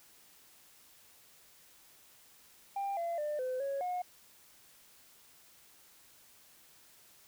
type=tone with pitch steps; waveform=sine; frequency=794 / 681 / 597 / 511 / 553 / 722 Hz; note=G5 / F5 / D5 / C5 / C#5 / F#5; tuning=+22 / -44 / +28 / -41 / -4 / -43 cents; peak=-31 dBFS; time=2.76-4.02 s; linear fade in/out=5 ms; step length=210 ms; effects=tanh soft clip ceiling -31 dBFS + white hiss -61 dBFS RMS until 7.27 s